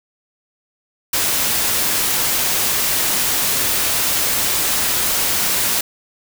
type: noise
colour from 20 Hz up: white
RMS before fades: -18 dBFS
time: 1.13-5.81 s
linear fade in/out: 5 ms
effects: none